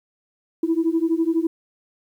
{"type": "beating tone pair", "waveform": "sine", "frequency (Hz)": [322.5, 334.5], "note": ["E4", "E4"], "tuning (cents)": [-38, 25], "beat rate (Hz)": 12, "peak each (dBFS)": -20, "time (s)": [0.63, 1.47], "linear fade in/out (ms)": 5, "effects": ["tanh soft clip ceiling -11 dBFS", "9-bit"]}